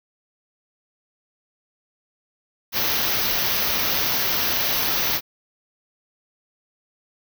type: band-stop noise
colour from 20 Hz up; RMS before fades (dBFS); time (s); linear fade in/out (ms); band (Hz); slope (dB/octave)
white; -22; 2.72-5.21; 50; 6200 to 12000; 96
effects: none